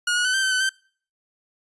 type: tone with pitch steps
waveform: sawtooth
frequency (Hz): 1440 / 1454 / 1509 / 1562 / 1538 / 1511 / 1554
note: F#6 / F#6 / F#6 / G6 / G6 / F#6 / G6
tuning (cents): -47 / -31 / +34 / -7 / -33 / +36 / -16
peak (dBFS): -16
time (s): 0.07-0.693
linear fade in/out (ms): 5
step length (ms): 89
effects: noise-tail reverb RT60 0.5 s tail -26 dB re dry + resampled to 24000 Hz